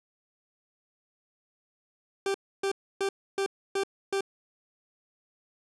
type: tone bursts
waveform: 40% pulse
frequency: 392 Hz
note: G4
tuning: in tune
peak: -25 dBFS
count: 6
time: 2.26-4.208 s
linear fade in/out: 2 ms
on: 83 ms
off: 290 ms
effects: resampled to 22050 Hz + 9-bit